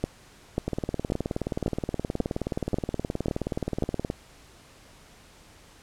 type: two click trains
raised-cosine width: 2 ms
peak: -11 / -14 dBFS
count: 8 / 66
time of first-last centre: 0.04-3.824 / 0.68-4.101 s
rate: 1.85 / 19 Hz
effects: pink hiss -53 dBFS RMS until 5.82 s + low-pass 10000 Hz 12 dB/octave